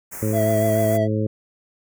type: band-stop noise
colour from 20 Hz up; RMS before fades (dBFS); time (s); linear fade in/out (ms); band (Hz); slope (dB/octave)
white; -34; 0.11-0.98; 20; 2300 to 6100; 48
type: harmonic tone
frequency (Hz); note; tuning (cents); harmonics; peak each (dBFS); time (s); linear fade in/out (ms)
107.5; A2; -40; 1 / 2 / 3 / 4 / 5; -22 / -25 / -27 / -28 / -29; 0.22-1.27; 5
type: tone with vibrato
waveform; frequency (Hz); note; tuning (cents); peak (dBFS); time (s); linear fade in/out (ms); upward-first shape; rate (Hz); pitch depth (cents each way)
triangle; 659.3; E5; 0; -17; 0.32-1.08; 50; triangle; 6.7; 35
effects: none